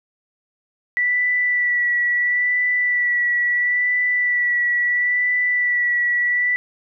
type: tone with vibrato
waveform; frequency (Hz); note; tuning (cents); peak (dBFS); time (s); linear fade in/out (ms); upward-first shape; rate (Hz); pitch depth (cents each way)
sine; 1960; B6; -14; -16; 0.97-6.56; 0; sine; 0.74; 20
effects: none